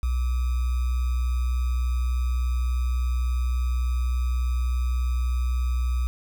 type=tone with sample-and-hold; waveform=sine; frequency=61.74 Hz; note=B1; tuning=in tune; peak=-21 dBFS; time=0.03-6.07 s; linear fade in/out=0 ms; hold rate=1225 Hz; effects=none